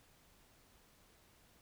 silence, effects pink hiss -67 dBFS RMS until 1.61 s

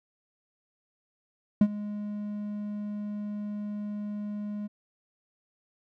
triangle tone with ADSR envelope, 207.7 Hz, G#3, in tune, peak -12 dBFS, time 1.61-4.68 s, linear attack 4 ms, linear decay 57 ms, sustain -18 dB, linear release 21 ms, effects none

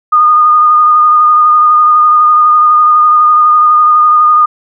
sine tone with vibrato, 1225 Hz, D#6, 27 cents flat, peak -3 dBFS, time 0.12-4.46 s, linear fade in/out 10 ms, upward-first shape triangle, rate 12 Hz, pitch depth 24 cents each way, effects none

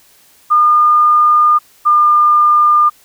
sine tone pair in turn, 1213 / 1203.9 Hz, D#6 / D6, -44 / +43 cents, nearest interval unison, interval 13 cents, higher first, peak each -6 dBFS, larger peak neither, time 0.5-1.59 / 1.85-2.9 s, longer first, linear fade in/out 20 ms, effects white hiss -48 dBFS RMS until 3.04 s

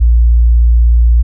sine tone, 58.27 Hz, A#1, in tune, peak -3 dBFS, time 0-1.23 s, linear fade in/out 20 ms, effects tanh soft clip ceiling 0 dBFS

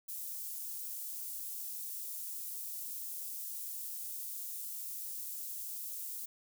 white high-pass noise, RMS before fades -42 dBFS, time 0.08-6.26 s, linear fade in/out 10 ms, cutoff 9500 Hz, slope 12 dB/octave, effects none

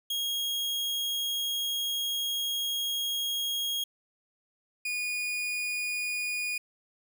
40% pulse tone pair in turn, 3276 / 2454 Hz, G#7 / D#7, -24 / -25 cents, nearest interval perfect fourth, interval 501 cents, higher first, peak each -28 / -29 dBFS, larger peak first, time 0.1-3.84 / 4.85-6.58 s, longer first, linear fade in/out 5 ms, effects none

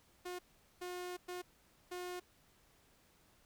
sawtooth tone bursts at uneven times, 359 Hz, F4, 48 cents sharp, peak -38 dBFS, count 4, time 0.25-0.39 / 0.81-1.17 / 1.28-1.42 / 1.91-2.2 s, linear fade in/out 10 ms, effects pink hiss -69 dBFS RMS until 3.45 s

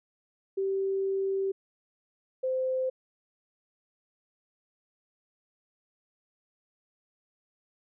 sine tone pair in turn, 388 / 517.9 Hz, G4 / C5, -18 / -18 cents, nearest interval perfect fourth, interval 500 cents, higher second, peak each -26 dBFS, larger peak neither, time 0.57-1.52 / 2.43-2.9 s, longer first, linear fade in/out 10 ms, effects none

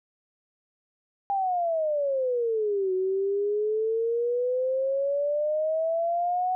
sine exponential two-way sweep, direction down then up, 806 to 370 to 744 Hz, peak -23 dBFS, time 1.3-6.55 s, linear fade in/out 0 ms, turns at 2.93 s, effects none

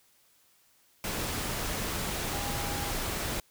sine tone in noise, 811 Hz, G#5, 41 cents flat, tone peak -40 dBFS, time 2.33-2.91 s, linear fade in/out 2 ms, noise pink, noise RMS -33 dBFS, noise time 1.04-3.4 s, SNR -10 dB, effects white hiss -65 dBFS RMS until 3.5 s

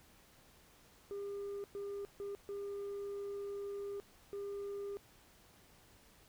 sine tone bursts at uneven times, 402.1 Hz, G4, 44 cents sharp, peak -37 dBFS, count 5, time 1.11-1.64 / 1.75-2.05 / 2.2-2.35 / 2.49-4 / 4.33-4.97 s, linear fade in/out 0 ms, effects tanh soft clip ceiling -39 dBFS + pink hiss -64 dBFS RMS until 6.28 s

